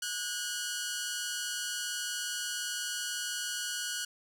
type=tone pair together; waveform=10% pulse; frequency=1460.2 / 1606 Hz; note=F#6 / G6; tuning=-23 / +41 cents; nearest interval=major second; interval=164 cents; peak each=-26 / -32 dBFS; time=0.02-4.05 s; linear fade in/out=5 ms; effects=none